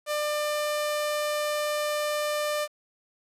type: tone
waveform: sawtooth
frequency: 597 Hz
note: D5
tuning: 28 cents sharp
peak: -22 dBFS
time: 0.06-2.68 s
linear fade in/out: 50 ms
effects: resampled to 32000 Hz + 9-bit